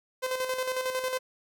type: tone with tremolo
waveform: sawtooth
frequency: 514 Hz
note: C5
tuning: 31 cents flat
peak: -23 dBFS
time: 0.22-1.19 s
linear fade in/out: 20 ms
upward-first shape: square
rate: 11 Hz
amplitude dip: 50%
effects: none